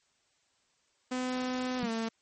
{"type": "tone with pitch glide", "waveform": "sawtooth", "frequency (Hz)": [253.6, 225.9], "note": ["B3", "A3"], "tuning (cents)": [46, 46], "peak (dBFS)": -27, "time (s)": [1.11, 2.09], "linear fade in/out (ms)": 10, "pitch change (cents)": -200, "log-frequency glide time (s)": [1.78, 1.9]}
{"type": "tone with exponential decay", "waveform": "sine", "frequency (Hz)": 200.9, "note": "G3", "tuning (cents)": 43, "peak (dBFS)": -27, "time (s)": [1.83, 1.95], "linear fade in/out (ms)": 0, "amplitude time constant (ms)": 26}
{"effects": ["white hiss -72 dBFS RMS until 2.21 s", "MP3 32 kbps"]}